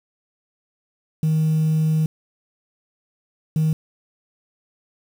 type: tone pair in turn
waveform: sine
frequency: 157 / 157 Hz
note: D#3 / D#3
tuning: +16 / +16 cents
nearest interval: unison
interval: 0 cents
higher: neither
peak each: -14 dBFS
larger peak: neither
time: 1.23-2.06 / 3.56-3.73 s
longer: first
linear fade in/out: 2 ms
effects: tanh soft clip ceiling -14 dBFS + 7-bit